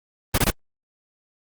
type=noise bursts; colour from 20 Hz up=pink; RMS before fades=-18 dBFS; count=3; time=0.34-0.504 s; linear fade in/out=5 ms; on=40 ms; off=22 ms; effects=Opus 24 kbps